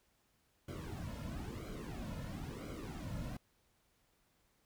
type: noise with flanger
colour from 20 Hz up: brown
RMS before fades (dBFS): -44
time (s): 0.68-3.37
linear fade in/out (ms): 5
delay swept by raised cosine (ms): 1.1 to 2.6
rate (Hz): 1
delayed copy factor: -0.8
effects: pink hiss -75 dBFS RMS until 4.65 s